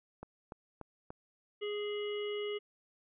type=click train; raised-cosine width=1 ms; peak=-30 dBFS; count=4; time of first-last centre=0.23-1.105 s; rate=3.43 Hz
type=harmonic tone; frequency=415.3 Hz; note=G#4; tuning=in tune; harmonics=1 / 3 / 5 / 7 / 8; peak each=-35 / -51 / -47 / -45 / -56 dBFS; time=1.61-2.59 s; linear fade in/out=20 ms
effects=none